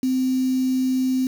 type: tone with quantisation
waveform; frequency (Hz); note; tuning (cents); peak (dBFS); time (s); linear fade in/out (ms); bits
sine; 258.8; C4; -19; -18; 0.03-1.27; 2; 6
effects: none